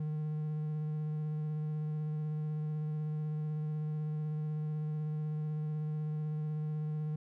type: tone with vibrato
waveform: triangle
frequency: 152.9 Hz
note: D#3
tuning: 30 cents flat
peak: -31 dBFS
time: 0-7.16 s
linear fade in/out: 5 ms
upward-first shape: sine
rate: 16 Hz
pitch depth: 14 cents each way
effects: none